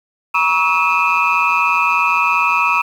sine tone cluster, 957 / 1117 / 1294 / 2460 / 2632 Hz, A#5 / C#6 / E6 / D#7 / E7, +45 / +13 / -32 / -20 / -3 cents, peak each -18 dBFS, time 0.34-2.82 s, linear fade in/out 10 ms, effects tanh soft clip ceiling -4 dBFS + 7-bit

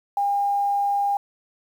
sine tone with quantisation, 806 Hz, G5, 48 cents sharp, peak -19 dBFS, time 0.17-1.17 s, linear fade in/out 2 ms, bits 8, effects none

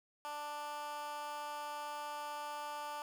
15% pulse tone with high-pass filter, 294.8 Hz, D4, 7 cents sharp, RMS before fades -43 dBFS, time 0.25-3.02 s, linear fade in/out 0 ms, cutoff 870 Hz, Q 2.1, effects none

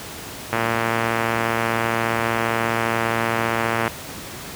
click train, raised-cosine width 0.5 ms, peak -5 dBFS, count 386, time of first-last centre 0.53-3.878 s, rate 115 Hz, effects pink hiss -34 dBFS RMS until 4.55 s + high-pass 80 Hz 12 dB/octave

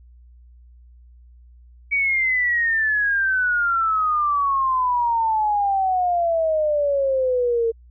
sine exponential sweep, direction down, 2276 to 451.8 Hz, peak -17 dBFS, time 1.91-7.72 s, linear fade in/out 20 ms, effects added 60 Hz sine -45 dBFS peak until 7.9 s

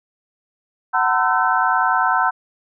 sine tone cluster, 746 / 908 / 1018 / 1325 / 1527 Hz, F#5 / A#5 / C6 / E6 / G6, +14 / -46 / -48 / +9 / -46 cents, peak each -21 dBFS, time 0.93-2.31 s, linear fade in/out 20 ms, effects none

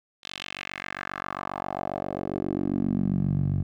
10% pulse tone with band-pass filter sweep, 47.46 Hz, F#1, 45 cents sharp, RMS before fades -29 dBFS, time 0.23-3.63 s, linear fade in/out 10 ms, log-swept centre 3700 to 110 Hz, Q 2.5, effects none

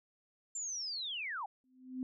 sine linear sweep, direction down, 7350 to 740 Hz, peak -37 dBFS, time 0.55-1.46 s, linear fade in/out 5 ms
sine tone with exponential growth, 256.6 Hz, C4, 34 cents flat, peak -33 dBFS, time 1.64-2.03 s, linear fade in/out 1 ms, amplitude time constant 84 ms
effects none

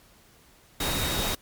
sine tone in noise, 3753 Hz, A#7, 11 cents sharp, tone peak -33 dBFS, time 0.8-1.35 s, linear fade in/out 5 ms, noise pink, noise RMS -28 dBFS, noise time 0.8-1.35 s, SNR -8 dB, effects pink hiss -57 dBFS RMS until 1.41 s + MP3 96 kbps

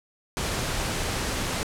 pink noise, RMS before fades -28 dBFS, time 0.37-1.63 s, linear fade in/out 0 ms, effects low-pass 10000 Hz 12 dB/octave

